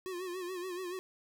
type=tone with vibrato; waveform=square; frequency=362.8 Hz; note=F#4; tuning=34 cents flat; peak=-38 dBFS; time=0.06-0.99 s; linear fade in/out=0 ms; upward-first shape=sine; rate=7 Hz; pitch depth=75 cents each way; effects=none